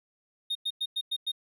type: tone bursts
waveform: triangle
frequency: 3694 Hz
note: A#7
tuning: 16 cents flat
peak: -26 dBFS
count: 6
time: 0.5-1.318 s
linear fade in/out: 10 ms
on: 53 ms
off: 100 ms
effects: none